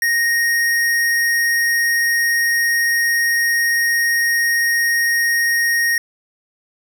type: tone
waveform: square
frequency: 1864.7 Hz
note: A#6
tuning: in tune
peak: -15 dBFS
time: 0.02-5.98 s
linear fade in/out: 2 ms
effects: none